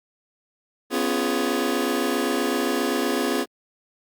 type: chord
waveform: sawtooth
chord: C# dominant seventh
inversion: third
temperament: just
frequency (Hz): 249.5 / 277.2 / 346.5 / 415.8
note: B3 / C#4 / E#4 / G#4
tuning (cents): +18 / 0 / -14 / +2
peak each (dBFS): -23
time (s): 0.9-3.46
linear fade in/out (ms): 50
effects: Opus 48 kbps